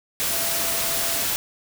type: tone in noise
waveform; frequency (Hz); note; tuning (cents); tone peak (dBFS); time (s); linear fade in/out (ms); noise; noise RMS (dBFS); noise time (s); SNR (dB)
sine; 670; E5; +28; -34; 0.31-1.24; 0; white; -24; 0.2-1.36; -13
effects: none